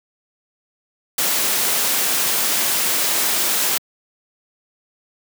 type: noise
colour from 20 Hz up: white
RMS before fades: -19 dBFS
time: 1.18-3.78 s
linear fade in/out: 5 ms
effects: high-pass 200 Hz 12 dB/octave